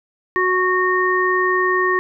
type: harmonic tone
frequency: 368.4 Hz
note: F#4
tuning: 7 cents flat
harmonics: 1 / 3 / 5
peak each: -19 / -19 / -19 dBFS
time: 0.36-1.99 s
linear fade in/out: 0 ms
effects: none

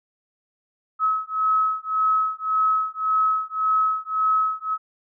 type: beating tone pair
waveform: sine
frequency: 1284 / 1285.8 Hz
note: E6 / E6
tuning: -46 / -43 cents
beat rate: 1.8 Hz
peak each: -22 dBFS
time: 0.99-4.78 s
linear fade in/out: 50 ms
effects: none

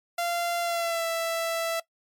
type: tone with pitch glide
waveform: sawtooth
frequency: 690 to 662.7 Hz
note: F5 to E5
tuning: -21 to +9 cents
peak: -22 dBFS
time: 0.18-1.8 s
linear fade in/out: 5 ms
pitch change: -70 cents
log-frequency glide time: 0.61-1.06 s
effects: noise-tail reverb RT60 0.1 s tail -19 dB re dry + MP3 96 kbps

